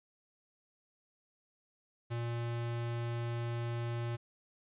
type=tone; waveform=square; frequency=118 Hz; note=A#2; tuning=22 cents sharp; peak=-35 dBFS; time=2.1-4.17 s; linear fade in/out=20 ms; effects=resampled to 8000 Hz + 12-bit